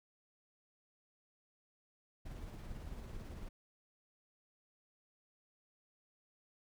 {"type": "noise with tremolo", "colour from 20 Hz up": "brown", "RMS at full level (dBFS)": -45, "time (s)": [2.25, 3.49], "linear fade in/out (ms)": 10, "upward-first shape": "triangle", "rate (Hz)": 18, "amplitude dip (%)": 35, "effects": []}